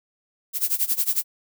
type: noise with tremolo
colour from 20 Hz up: violet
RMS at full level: -20 dBFS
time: 0.53-1.24 s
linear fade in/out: 50 ms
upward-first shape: sine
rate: 11 Hz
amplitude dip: 90%
effects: none